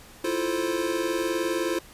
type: chord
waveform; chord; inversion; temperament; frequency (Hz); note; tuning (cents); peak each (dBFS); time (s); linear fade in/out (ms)
square; F major seventh; third; equal; 329.6 / 349.2 / 440 / 523.3; E4 / F4 / A4 / C5; 0 / 0 / 0 / 0; -31 / -29 / -34 / -32; 0.24-1.79; 5
effects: pink hiss -49 dBFS RMS until 1.93 s + resampled to 32000 Hz